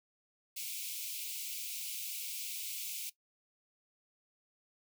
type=high-pass noise; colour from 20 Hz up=white; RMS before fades=-41 dBFS; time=0.56-3.1 s; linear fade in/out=10 ms; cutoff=2200 Hz; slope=96 dB/octave; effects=noise-tail reverb RT60 0.1 s tail -17 dB re dry